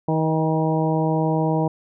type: harmonic tone with a mistuned harmonic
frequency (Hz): 159.1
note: D#3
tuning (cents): +39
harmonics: 1 / 2 / 3 / 4 / 5 / 6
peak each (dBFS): -21 / -24 / -26 / -27 / -28 / -29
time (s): 0.08-1.68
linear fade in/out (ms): 5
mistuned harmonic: 4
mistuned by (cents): -19
effects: none